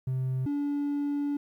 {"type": "tone pair in turn", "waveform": "triangle", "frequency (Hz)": [130, 287.5], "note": ["C3", "D4"], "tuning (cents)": [-11, -37], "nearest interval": "octave + major second", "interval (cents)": 1374, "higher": "second", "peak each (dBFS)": -24, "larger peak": "neither", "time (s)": [[0.07, 0.46], [0.46, 1.37]], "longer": "second", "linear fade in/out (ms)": 5, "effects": ["tanh soft clip ceiling -21 dBFS", "11-bit"]}